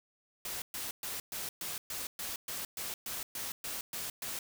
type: noise bursts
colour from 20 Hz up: white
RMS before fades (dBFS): -39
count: 14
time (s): 0.45-4.39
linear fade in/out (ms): 2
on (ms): 170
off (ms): 120
effects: none